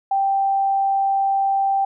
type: tone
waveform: sine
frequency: 784 Hz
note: G5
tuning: in tune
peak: -16 dBFS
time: 0.11-1.85 s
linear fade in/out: 5 ms
effects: none